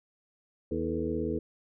harmonic tone with a mistuned harmonic, 81.1 Hz, E2, 28 cents flat, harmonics 1 / 2 / 3 / 4 / 5 / 6, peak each -38 / -39 / -35 / -34 / -34 / -37 dBFS, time 0.71-1.39 s, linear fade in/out 5 ms, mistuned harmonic 5, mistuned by +100 cents, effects none

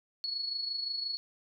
sine tone with amplitude modulation, 4374 Hz, C#8, 24 cents flat, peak -30 dBFS, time 0.24-1.17 s, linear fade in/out 0 ms, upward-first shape sine, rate 25.7 Hz, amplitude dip 55%, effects none

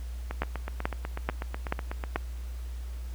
two click trains, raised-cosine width 0.5 ms, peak -12 / -19 dBFS, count 5 / 16, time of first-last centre 0.42-2.159 / 0.31-2.162 s, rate 2.3 / 8.1 Hz, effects added 60 Hz sine -34 dBFS peak until 3.14 s + pink hiss -54 dBFS RMS until 3.14 s

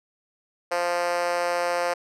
5% pulse tone with high-pass filter, 174.61 Hz, F3, in tune, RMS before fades -25 dBFS, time 0.71-1.94 s, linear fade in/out 10 ms, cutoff 550 Hz, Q 3.6, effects low-pass 9000 Hz 12 dB/octave

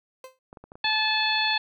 30% pulse tone with exponential decay, 519 Hz, C5, 14 cents flat, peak -34 dBFS, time 0.24-0.39 s, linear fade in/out 2 ms, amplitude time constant 31 ms
clicks, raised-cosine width 1 ms, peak -30 dBFS, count 6, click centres 0.529 / 0.572 / 0.64 / 0.719 / 0.755 / 0.845 s
harmonic tone, 867 Hz, A5, 26 cents flat, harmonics 1 / 2 / 3 / 4 / 5, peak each -28 / -28 / -28 / -28 / -28 dBFS, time 0.84-1.58 s, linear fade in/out 5 ms
effects none

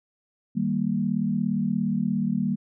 sine chord, Eb major, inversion none, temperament equal, 155.56 / 196 / 233.1 Hz, Eb3 / G3 / Bb3, 0 / 0 / 0 cents, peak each -30 / -25 / -26 dBFS, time 0.55-2.56 s, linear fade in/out 20 ms, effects none

